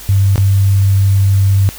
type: tone with dropouts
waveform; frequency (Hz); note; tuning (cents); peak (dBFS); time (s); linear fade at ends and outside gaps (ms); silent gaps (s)
sine; 98; G2; 0; -7; 0.09-1.69; 0; 0.358-0.379
effects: added 50 Hz sine -37 dBFS peak until 1.78 s + white hiss -32 dBFS RMS until 1.78 s